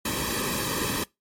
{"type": "noise with comb filter", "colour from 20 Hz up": "pink", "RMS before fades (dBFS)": -28, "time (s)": [0.05, 1.04], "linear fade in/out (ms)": 5, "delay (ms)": 1.4, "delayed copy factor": -1, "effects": ["noise-tail reverb RT60 0.2 s tail -23 dB re dry", "MP3 64 kbps"]}